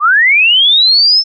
sine linear sweep, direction up, 1130 to 5340 Hz, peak -5 dBFS, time 0-1.24 s, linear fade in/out 50 ms, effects none

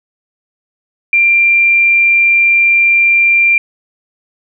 sine tone, 2375 Hz, D7, 19 cents sharp, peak -6 dBFS, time 1.13-3.58 s, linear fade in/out 2 ms, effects none

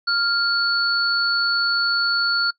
sine tone pair together, 1396.9 / 4435 Hz, F6 / C#8, 0 / 0 cents, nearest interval octave + minor sixth, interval 2000 cents, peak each -20 dBFS, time 0.07-2.51 s, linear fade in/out 10 ms, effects noise-tail reverb RT60 0.1 s tail -22 dB re dry

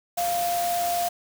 sine tone in noise, 698 Hz, F5, 1 cent flat, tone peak -23 dBFS, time 0.17-1.09 s, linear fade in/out 10 ms, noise white, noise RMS -32 dBFS, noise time 0.17-1.09 s, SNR +6 dB, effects none

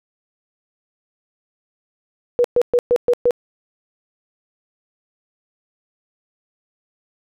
sine tone bursts, 485.4 Hz, B4, 30 cents flat, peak -11 dBFS, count 6, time 2.39-3.308 s, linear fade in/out 0 ms, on 53 ms, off 120 ms, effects none

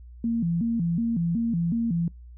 sine tone with vibrato, 197.7 Hz, G3, 15 cents sharp, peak -22 dBFS, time 0.24-2.08 s, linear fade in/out 2 ms, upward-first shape square, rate 2.7 Hz, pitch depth 270 cents each way, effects noise-tail reverb RT60 0.2 s tail -26 dB re dry + added 60 Hz sine -42 dBFS peak until 2.37 s

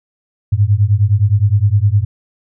sine beating tone pair, 98 / 107.7 Hz, G2 / A2, 0 / -37 cents, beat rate 9.7 Hz, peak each -12 dBFS, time 0.52-2.05 s, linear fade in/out 10 ms, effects none

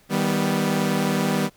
sawtooth chord, Eb augmented, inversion none, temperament equal with one note detuned, 157.55 / 196 / 246.9 Hz, Eb3 / G3 / B3, +22 / 0 / 0 cents, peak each -22 / -19 / -21 dBFS, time 0.09-1.5 s, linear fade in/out 50 ms, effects pink hiss -57 dBFS RMS until 1.56 s

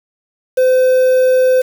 triangle tone with quantisation, 513 Hz, C5, 34 cents flat, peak -6 dBFS, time 0.57-1.62 s, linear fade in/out 10 ms, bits 5, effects none

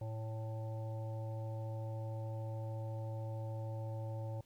harmonic tone, 110.8 Hz, A2, 13 cents sharp, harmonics 1 / 3 / 5 / 7 / 8, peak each -39 / -54 / -48 / -56 / -56 dBFS, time 0.01-4.41 s, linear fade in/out 5 ms, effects pink hiss -71 dBFS RMS until 4.45 s

